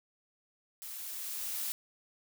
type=noise with level ramp; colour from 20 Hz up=blue; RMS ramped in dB=-44 to -35 dBFS; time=0.82-1.72 s; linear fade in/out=0 ms; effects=none